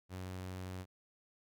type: tone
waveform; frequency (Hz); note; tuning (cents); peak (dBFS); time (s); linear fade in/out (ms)
sawtooth; 92.5; F#2; 0; -38; 0.09-0.86; 50
effects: none